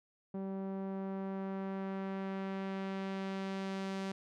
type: tone with low-pass filter sweep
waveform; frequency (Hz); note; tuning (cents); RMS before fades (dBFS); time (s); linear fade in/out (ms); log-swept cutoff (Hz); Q
sawtooth; 193; G3; -27; -39; 0.34-4.12; 5; 660 to 6200; 0.73
effects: none